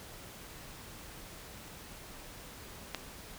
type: click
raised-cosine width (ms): 0.2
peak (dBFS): -17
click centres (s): 2.947
effects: pink hiss -49 dBFS RMS until 3.38 s